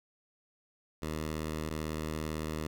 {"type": "tone pair in turn", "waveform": "10% pulse", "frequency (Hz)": [77.9, 77.9], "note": ["D#2", "D#2"], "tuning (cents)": [3, 3], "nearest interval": "unison", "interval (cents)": 0, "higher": "neither", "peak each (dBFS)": -26, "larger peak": "neither", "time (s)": [[1.02, 1.7], [1.7, 2.67]], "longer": "second", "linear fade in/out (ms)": 5, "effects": []}